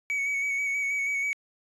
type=tone with vibrato; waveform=triangle; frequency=2247 Hz; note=C#7; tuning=23 cents sharp; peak=-24 dBFS; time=0.1-1.33 s; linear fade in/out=0 ms; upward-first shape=square; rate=6.2 Hz; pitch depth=22 cents each way; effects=resampled to 24000 Hz